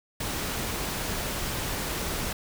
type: noise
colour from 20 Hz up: pink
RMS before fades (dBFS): -31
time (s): 0.2-2.33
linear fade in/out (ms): 5
effects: none